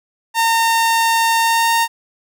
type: tone with pitch glide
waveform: sawtooth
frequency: 913 to 920.4 Hz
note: A#5 to A#5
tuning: -36 to -22 cents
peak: -9 dBFS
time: 0.34-1.88 s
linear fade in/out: 50 ms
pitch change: +14 cents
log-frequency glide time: 1.4-1.73 s
effects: none